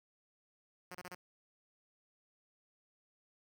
5% pulse tone bursts, 180 Hz, F#3, 47 cents flat, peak -34 dBFS, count 4, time 0.91-1.15 s, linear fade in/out 5 ms, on 39 ms, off 28 ms, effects none

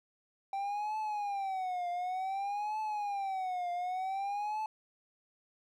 triangle tone with vibrato, 780 Hz, G5, 9 cents flat, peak -31 dBFS, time 0.53-4.66 s, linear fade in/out 2 ms, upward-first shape triangle, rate 0.55 Hz, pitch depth 190 cents each way, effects none

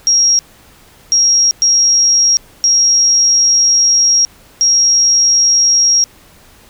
sine tone bursts at uneven times, 5610 Hz, F8, 7 cents sharp, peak -7 dBFS, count 5, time 0.07-0.39 / 1.12-1.51 / 1.62-2.37 / 2.64-4.25 / 4.61-6.04 s, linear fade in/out 0 ms, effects pink hiss -44 dBFS RMS until 6.69 s

